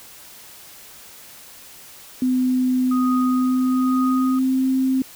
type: tone with pitch glide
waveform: sine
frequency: 254.7 to 262.3 Hz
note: C4 to C4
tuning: -46 to +4 cents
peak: -16 dBFS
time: 2.22-5.02 s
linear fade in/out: 2 ms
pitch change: +50 cents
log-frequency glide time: 3.27-4.69 s
type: tone with tremolo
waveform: sine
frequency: 1244.5 Hz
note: D#6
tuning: in tune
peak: -23 dBFS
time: 2.91-4.39 s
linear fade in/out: 5 ms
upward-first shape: triangle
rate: 1.1 Hz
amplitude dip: 75%
effects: white hiss -43 dBFS RMS until 5.15 s